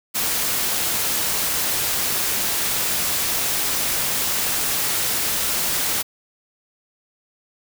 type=noise; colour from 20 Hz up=white; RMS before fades=-22 dBFS; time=0.14-6.03 s; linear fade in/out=20 ms; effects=none